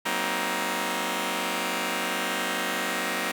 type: chord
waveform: 5% pulse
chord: C half-diminished seventh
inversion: second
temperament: just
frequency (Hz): 188.37 / 235.5 / 261.6 / 314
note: Gb3 / Bb3 / C4 / Eb4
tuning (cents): +31 / +18 / 0 / +16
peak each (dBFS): -21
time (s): 0.05-3.32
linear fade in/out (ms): 10
effects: none